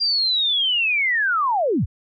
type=linear sweep; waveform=sine; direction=down; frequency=4808 to 49 Hz; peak=-17 dBFS; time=0-1.86 s; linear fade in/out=20 ms; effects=none